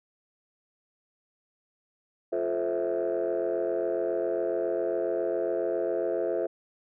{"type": "chord", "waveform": "sine", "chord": "F major seventh", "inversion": "none", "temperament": "just", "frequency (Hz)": [349.2, 436.5, 523.8, 654.8], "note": ["F4", "A4", "C5", "E5"], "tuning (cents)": [0, -14, 2, -12], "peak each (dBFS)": -30, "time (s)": [2.32, 6.47], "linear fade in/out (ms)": 10, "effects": ["tanh soft clip ceiling -20 dBFS"]}